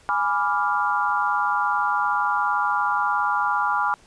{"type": "chord", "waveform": "sine", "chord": "G# diminished seventh", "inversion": "none", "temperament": "equal", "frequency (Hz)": [830.6, 987.8, 1174.7, 1396.9], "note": ["G#5", "B5", "D6", "F6"], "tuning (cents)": [0, 0, 0, 0], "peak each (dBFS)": -25, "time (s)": [0.09, 3.94], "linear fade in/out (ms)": 0, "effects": ["pink hiss -54 dBFS RMS until 4.06 s", "resampled to 22050 Hz"]}